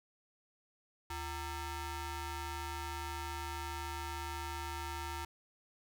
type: ring-modulated tone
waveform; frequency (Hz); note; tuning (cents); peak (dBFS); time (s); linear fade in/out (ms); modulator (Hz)
sawtooth; 421.6; G#4; +26; -32; 1.1-5.25; 5; 498
effects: none